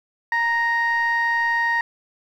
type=tone pair together; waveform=sine; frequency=932.9 / 1864.7 Hz; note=A#5 / A#6; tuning=+1 / 0 cents; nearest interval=octave; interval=1199 cents; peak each=-21 / -18 dBFS; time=0.32-1.81 s; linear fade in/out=2 ms; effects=tanh soft clip ceiling -14 dBFS + 9-bit